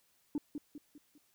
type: tone with echo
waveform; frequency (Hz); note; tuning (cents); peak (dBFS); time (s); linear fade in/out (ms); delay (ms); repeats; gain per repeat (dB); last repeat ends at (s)
sine; 293.7; D4; 0; -29; 0.35-0.38; 2; 200; 4; -7; 1.18
effects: tanh soft clip ceiling -29 dBFS + white hiss -72 dBFS RMS until 1.34 s